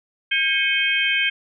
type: tone cluster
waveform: sine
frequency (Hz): 1609 / 2197 / 2521 / 3149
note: G6 / C#7 / D#7 / G7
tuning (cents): +45 / -16 / +22 / +7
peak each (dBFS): -23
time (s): 0.31-1.3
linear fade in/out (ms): 10
effects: none